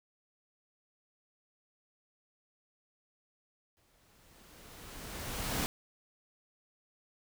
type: noise with exponential growth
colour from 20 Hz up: pink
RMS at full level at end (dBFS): -32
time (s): 3.77-5.66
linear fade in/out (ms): 0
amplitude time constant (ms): 410
effects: none